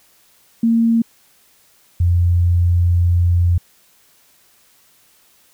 sine tone pair in turn, 229.4 / 87.23 Hz, A#3 / F2, -28 / -2 cents, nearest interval octave + perfect fourth, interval 1674 cents, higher first, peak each -11 dBFS, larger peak neither, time 0.63-1.02 / 2-3.58 s, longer second, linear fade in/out 5 ms, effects white hiss -54 dBFS RMS until 5.53 s

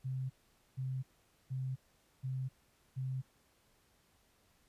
sine tone bursts, 130.81 Hz, C3, in tune, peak -35 dBFS, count 5, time 0.04-3.22 s, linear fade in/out 20 ms, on 260 ms, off 470 ms, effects pink hiss -71 dBFS RMS until 4.68 s + resampled to 32000 Hz

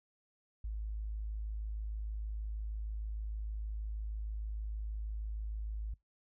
sine tone, 53.2 Hz, G#1, 42 cents sharp, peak -36 dBFS, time 0.64-5.94 s, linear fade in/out 5 ms, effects noise-tail reverb RT60 0.2 s tail -25 dB re dry

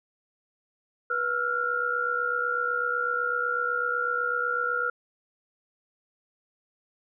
sine tone cluster, 488.3 / 1351 / 1419 Hz, B4 / E6 / F6, -20 / +42 / +27 cents, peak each -33 / -29 / -27 dBFS, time 1.1-4.9 s, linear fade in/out 5 ms, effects none

